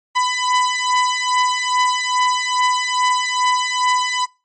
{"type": "beating tone pair", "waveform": "sawtooth", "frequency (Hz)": [998, 1000.4], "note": ["B5", "B5"], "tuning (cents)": [18, 22], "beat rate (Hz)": 2.4, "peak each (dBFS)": -15, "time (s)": [0.15, 4.26], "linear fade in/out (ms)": 20, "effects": ["noise-tail reverb RT60 0.3 s tail -25 dB re dry", "MP3 32 kbps"]}